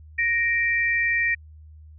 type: tone pair together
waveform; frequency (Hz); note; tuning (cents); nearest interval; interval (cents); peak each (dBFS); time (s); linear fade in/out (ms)
sine; 1864.7 / 2346; A#6 / D7; 0 / -2; major third; 398; -21 / -24; 0.18-1.35; 10
effects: added 77 Hz sine -43 dBFS peak until 1.98 s